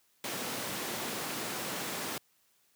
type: high-pass noise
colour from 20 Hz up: pink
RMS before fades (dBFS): -37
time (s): 0.24-2.18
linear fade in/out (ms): 2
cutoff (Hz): 200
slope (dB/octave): 12
effects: white hiss -70 dBFS RMS until 2.75 s + high-pass 80 Hz 12 dB/octave